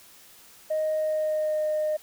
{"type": "tone with pitch glide", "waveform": "sine", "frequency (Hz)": [622.3, 613.4], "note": ["D#5", "D#5"], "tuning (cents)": [0, -25], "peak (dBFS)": -22, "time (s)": [0.7, 1.97], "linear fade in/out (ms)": 10, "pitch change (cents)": -25, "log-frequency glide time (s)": [0.93, 1.66], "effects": ["tanh soft clip ceiling -20 dBFS", "white hiss -52 dBFS RMS until 2.02 s"]}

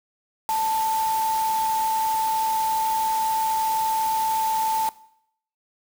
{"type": "tone in noise", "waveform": "sine", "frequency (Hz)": 884, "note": "A5", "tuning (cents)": 8, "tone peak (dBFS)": -21, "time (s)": [0.49, 4.89], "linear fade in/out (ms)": 0, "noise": "white", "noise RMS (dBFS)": -34, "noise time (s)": [0.49, 4.89], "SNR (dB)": 10, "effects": ["noise-tail reverb RT60 0.7 s tail -19 dB re dry"]}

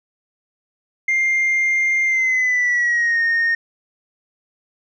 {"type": "tone with pitch glide", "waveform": "sine", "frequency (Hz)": [2107, 1844.9], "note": ["C7", "A#6"], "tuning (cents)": [12, -18], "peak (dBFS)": -13, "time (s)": [1.08, 3.55], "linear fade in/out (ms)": 5, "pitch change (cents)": -230, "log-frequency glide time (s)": [2.05, 3.21], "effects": ["tanh soft clip ceiling -13 dBFS"]}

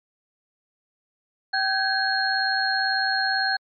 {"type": "tone cluster", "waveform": "sine", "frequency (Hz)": [773, 1540, 1658, 4276], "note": ["G5", "G6", "G#6", "C8"], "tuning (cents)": [-24, -31, -3, 37], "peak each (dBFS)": -26, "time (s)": [1.53, 3.57], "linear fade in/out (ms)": 10, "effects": ["MP3 48 kbps"]}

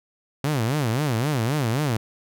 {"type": "tone with vibrato", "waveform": "sawtooth", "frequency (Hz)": 130.2, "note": "C3", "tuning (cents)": -8, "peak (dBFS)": -17, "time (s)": [0.44, 1.97], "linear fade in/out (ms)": 2, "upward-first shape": "sine", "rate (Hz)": 3.8, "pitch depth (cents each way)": 290, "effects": []}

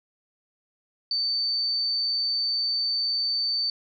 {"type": "tone", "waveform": "sine", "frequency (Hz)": 4559, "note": "C#8", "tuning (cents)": 48, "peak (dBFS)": -23, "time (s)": [1.11, 3.7], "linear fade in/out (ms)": 2, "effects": []}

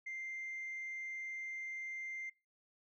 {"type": "tone", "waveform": "sine", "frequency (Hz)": 2093, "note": "C7", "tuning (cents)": 0, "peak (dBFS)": -39, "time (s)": [0.06, 2.3], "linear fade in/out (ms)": 10, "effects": ["noise-tail reverb RT60 0.3 s tail -25 dB re dry", "tanh soft clip ceiling -38 dBFS"]}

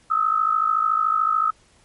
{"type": "tone pair together", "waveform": "sine", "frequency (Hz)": [1257.3, 1311], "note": ["D#6", "E6"], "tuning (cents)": [18, -10], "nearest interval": "minor second", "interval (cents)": 72, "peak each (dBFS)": -20, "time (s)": [0.1, 1.51], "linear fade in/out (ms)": 10, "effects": ["pink hiss -57 dBFS RMS until 1.84 s", "MP3 48 kbps"]}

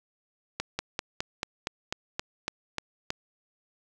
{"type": "slowing click train", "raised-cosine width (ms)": 0.2, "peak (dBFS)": -12, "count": 11, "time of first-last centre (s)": [0.6, 3.104], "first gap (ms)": 190, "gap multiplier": 1.06, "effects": []}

